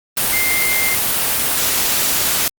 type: tone in noise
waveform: sine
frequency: 2099 Hz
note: C7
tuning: 5 cents sharp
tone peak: -18 dBFS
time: 0.33-0.95 s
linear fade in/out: 2 ms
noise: white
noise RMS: -17 dBFS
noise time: 0.17-2.48 s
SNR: -4 dB
effects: Opus 32 kbps